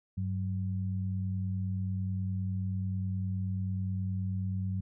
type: tone pair together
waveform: sine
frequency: 97.47 / 186.9 Hz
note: G2 / F#3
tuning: -9 / +18 cents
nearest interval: major seventh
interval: 1127 cents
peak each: -31 / -36 dBFS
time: 0.17-4.81 s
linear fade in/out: 10 ms
effects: none